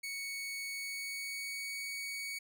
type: tone with pitch glide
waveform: sawtooth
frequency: 2223 to 2241 Hz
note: C#7 to C#7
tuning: +4 to +18 cents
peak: -35 dBFS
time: 0.03-2.39 s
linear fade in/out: 10 ms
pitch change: +14 cents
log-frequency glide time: 0.67-1.74 s
effects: none